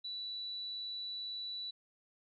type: tone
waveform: sine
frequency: 3951 Hz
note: B7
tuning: in tune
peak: -39 dBFS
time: 0.04-1.71 s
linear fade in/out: 10 ms
effects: none